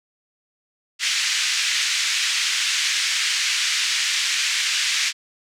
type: band-pass noise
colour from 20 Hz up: pink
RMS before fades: -22 dBFS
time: 0.99-5.13 s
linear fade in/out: 50 ms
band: 1900 to 7100 Hz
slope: 24 dB/octave
effects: none